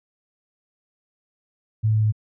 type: tone with pitch steps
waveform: sine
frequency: 109.2 / 108.38 / 107.57 Hz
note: A2 / A2 / A2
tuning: -13 / -26 / -39 cents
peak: -16 dBFS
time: 1.83-2.124 s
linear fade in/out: 20 ms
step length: 98 ms
effects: none